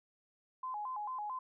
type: tone with vibrato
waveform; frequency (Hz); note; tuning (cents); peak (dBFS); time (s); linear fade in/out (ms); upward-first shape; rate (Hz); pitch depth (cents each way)
sine; 928; A#5; -8; -37; 0.63-1.39; 5; square; 4.5; 180
effects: none